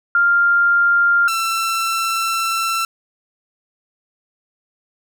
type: tone pair in turn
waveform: sine / sawtooth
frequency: 1396.9 / 1341.5 Hz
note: F6 / E6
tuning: 0 / +30 cents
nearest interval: minor second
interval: 70 cents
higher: first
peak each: -11 / -14 dBFS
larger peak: first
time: 0.15-1.28 / 1.28-2.85 s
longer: second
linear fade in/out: 2 ms
effects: none